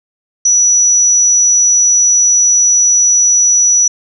sine tone with amplitude modulation, 5890 Hz, F#8, 9 cents flat, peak -5 dBFS, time 0.45-3.88 s, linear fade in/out 5 ms, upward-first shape sine, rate 207 Hz, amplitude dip 25%, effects none

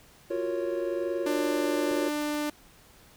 triangle chord, Gb major seventh, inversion third, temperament equal with one note detuned, 349.2 / 370 / 463.7 / 554.4 Hz, F4 / Gb4 / Bb4 / Db5, 0 / 0 / -9 / 0 cents, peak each -29 / -34 / -34 / -30 dBFS, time 0.3-2.09 s, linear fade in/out 10 ms
sawtooth tone, 297.4 Hz, D4, 22 cents sharp, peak -24 dBFS, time 1.26-2.5 s, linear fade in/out 5 ms
click, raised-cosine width 2 ms, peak -30 dBFS, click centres 1.914 s
effects pink hiss -56 dBFS RMS until 3.16 s

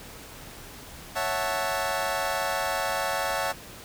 25% pulse chord, F# minor seventh, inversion second, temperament equal, 554.4 / 659.3 / 740 / 880 Hz, C#5 / E5 / F#5 / A5, 0 / 0 / 0 / 0 cents, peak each -28 dBFS, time 1.15-3.53 s, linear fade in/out 20 ms, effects pink hiss -44 dBFS RMS until 3.84 s

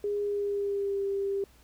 sine tone with pitch glide, 410 to 395.6 Hz, G#4 to G4, -22 to +16 cents, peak -27 dBFS, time 0.04-1.44 s, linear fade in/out 2 ms, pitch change -62 cents, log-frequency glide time 0.2-1.03 s, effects added 60 Hz sine -59 dBFS peak until 1.63 s + pink hiss -61 dBFS RMS until 1.63 s

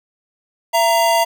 square tone pair together, 672.1 / 932 Hz, E5 / A#5, +33 / -1 cents, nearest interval tritone, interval 566 cents, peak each -16 dBFS, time 0.73-1.25 s, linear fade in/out 20 ms, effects none

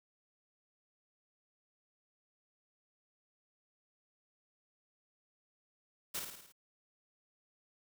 white noise with echo, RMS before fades -38 dBFS, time 6.14-6.2 s, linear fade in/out 10 ms, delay 54 ms, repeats 6, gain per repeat -4 dB, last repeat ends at 6.524 s, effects none

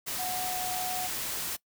sine tone in noise, 734 Hz, F#5, 14 cents flat, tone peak -33 dBFS, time 0.18-1.08 s, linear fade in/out 20 ms, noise white, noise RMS -34 dBFS, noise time 0.06-1.57 s, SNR -2 dB, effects noise-tail reverb RT60 0.1 s tail -21 dB re dry

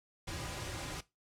pink noise with comb filter, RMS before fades -41 dBFS, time 0.27-1.01 s, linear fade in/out 10 ms, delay 4.5 ms, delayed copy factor -0.6, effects noise-tail reverb RT60 0.2 s tail -17 dB re dry + low-pass 9000 Hz 12 dB/octave

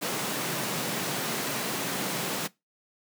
pink high-pass noise, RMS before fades -31 dBFS, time 0.01-2.48 s, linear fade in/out 20 ms, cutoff 130 Hz, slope 48 dB/octave, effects noise-tail reverb RT60 0.2 s tail -21 dB re dry

